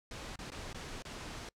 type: noise with dropouts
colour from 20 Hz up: pink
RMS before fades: -44 dBFS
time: 0.11-1.49 s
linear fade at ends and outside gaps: 2 ms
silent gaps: 0.358-0.389 / 0.503-0.518 / 0.73-0.745 / 1.023-1.051 s
effects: noise-tail reverb RT60 0.1 s tail -26 dB re dry + low-pass 7000 Hz 12 dB/octave